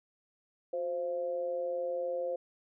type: tone with amplitude modulation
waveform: sine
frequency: 523.3 Hz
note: C5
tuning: in tune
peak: -28 dBFS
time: 0.73-2.36 s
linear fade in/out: 5 ms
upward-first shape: sine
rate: 163 Hz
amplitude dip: 70%
effects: none